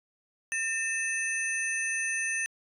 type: tone cluster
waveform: sine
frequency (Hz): 1811 / 2613 / 6150 / 9280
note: A6 / E7 / G8 / D9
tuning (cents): +49 / -16 / -34 / -22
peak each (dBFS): -31 / -32 / -35 / -37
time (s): 0.52-2.46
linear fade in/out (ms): 0
effects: tanh soft clip ceiling -18 dBFS